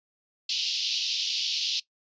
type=band-pass noise; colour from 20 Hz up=white; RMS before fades=-29 dBFS; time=0.49-1.8 s; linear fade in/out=5 ms; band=2800 to 5300 Hz; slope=48 dB/octave; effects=noise-tail reverb RT60 0.1 s tail -19 dB re dry + resampled to 16000 Hz